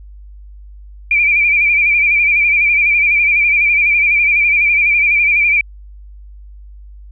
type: tone with vibrato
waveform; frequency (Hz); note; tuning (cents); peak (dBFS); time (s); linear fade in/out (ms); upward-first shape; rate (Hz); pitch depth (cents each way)
sine; 2358; D7; +6; -9; 1.11-5.61; 2; sine; 12; 59
effects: added 50 Hz sine -33 dBFS peak until 7.11 s